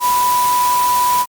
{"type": "tone in noise", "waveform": "sine", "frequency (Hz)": 987.8, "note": "B5", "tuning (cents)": 0, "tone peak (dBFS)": -12, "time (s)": [0, 1.26], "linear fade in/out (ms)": 50, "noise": "white", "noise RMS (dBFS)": -23, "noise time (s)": [0, 1.26], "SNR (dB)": 8, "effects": ["Opus 48 kbps"]}